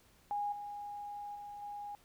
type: tone with level steps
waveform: sine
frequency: 821 Hz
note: G#5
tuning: 20 cents flat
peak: -33 / -41 / -44 / -41 dBFS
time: 0.31-1.95 s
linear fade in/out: 0 ms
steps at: 0.52 / 1.35 / 1.62 s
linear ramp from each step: 5 ms
effects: pink hiss -66 dBFS RMS until 2.04 s